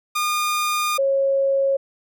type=tone pair in turn; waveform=sawtooth / sine; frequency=1216 / 546.4 Hz; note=D#6 / C#5; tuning=-40 / -25 cents; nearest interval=octave + major second; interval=1385 cents; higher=first; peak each=-16 dBFS; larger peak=neither; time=0.15-0.98 / 0.98-1.77 s; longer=first; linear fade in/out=10 ms; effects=none